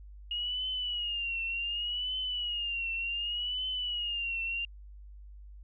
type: tone with vibrato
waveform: sine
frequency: 2866 Hz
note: F7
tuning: 44 cents sharp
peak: -31 dBFS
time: 0.31-4.65 s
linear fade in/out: 2 ms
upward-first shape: triangle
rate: 0.67 Hz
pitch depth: 110 cents each way
effects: added 50 Hz sine -46 dBFS peak until 5.63 s